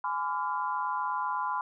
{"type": "tone cluster", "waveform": "sine", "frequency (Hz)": [836, 1012, 1160, 1393], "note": ["G#5", "B5", "D6", "F6"], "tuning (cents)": [11, 42, -22, -5], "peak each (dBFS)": [-36, -30, -38, -38], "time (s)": [0.04, 1.61], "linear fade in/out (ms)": 2, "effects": []}